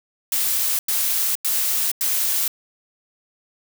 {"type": "noise bursts", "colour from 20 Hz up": "blue", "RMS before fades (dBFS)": -21, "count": 4, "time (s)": [0.32, 2.479], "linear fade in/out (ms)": 2, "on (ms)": 470, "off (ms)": 93, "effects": []}